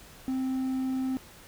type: tone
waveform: triangle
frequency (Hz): 261.4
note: C4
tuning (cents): -1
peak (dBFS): -25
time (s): 0.28-1.17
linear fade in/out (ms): 0
effects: pink hiss -51 dBFS RMS until 1.47 s